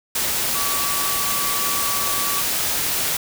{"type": "tone in noise", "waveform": "sine", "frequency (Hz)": 1145, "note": "D6", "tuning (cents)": -44, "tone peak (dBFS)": -27, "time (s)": [0.55, 2.41], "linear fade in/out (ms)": 5, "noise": "white", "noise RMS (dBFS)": -22, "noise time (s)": [0.15, 3.17], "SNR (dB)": -8, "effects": []}